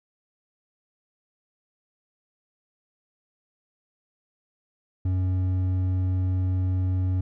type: tone with hard clipping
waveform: triangle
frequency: 92.5 Hz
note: F#2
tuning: in tune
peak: -23 dBFS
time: 5.05-7.21 s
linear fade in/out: 5 ms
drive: 9 dB
effects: none